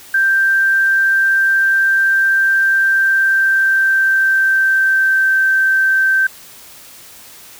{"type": "tone with pitch glide", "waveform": "sine", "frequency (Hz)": [1573, 1555.8], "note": ["G6", "G6"], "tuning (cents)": [6, -14], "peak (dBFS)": -10, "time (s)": [0.14, 6.27], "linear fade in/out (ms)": 5, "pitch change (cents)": -20, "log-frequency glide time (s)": [2.72, 5.28], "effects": ["white hiss -39 dBFS RMS until 7.59 s"]}